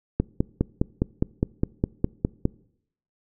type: click train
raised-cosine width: 3 ms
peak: -7 dBFS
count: 12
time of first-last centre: 0.2-2.454 s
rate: 4.88 Hz
effects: noise-tail reverb RT60 0.7 s tail -24 dB re dry